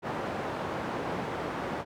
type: band-pass noise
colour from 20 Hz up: white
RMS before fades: -34 dBFS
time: 0.02-1.85 s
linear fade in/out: 50 ms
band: 100 to 920 Hz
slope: 12 dB/octave
effects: none